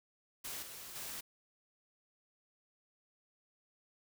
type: noise with level steps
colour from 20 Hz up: white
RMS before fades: -43 / -49 / -44 dBFS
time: 0.44-1.21 s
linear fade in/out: 10 ms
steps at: 0.62 / 0.95 s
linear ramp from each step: 10 ms
effects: none